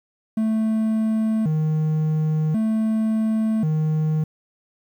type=tone with vibrato; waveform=triangle; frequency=185 Hz; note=F#3; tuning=in tune; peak=-16 dBFS; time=0.37-4.24 s; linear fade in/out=5 ms; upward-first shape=square; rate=0.46 Hz; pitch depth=300 cents each way; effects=9-bit